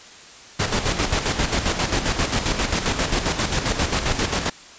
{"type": "noise with tremolo", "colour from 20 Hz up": "pink", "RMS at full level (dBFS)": -20, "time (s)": [0.59, 4.5], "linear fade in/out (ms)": 10, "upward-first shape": "square", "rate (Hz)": 7.5, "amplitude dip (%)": 55, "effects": ["white hiss -43 dBFS RMS until 4.78 s", "resampled to 16000 Hz"]}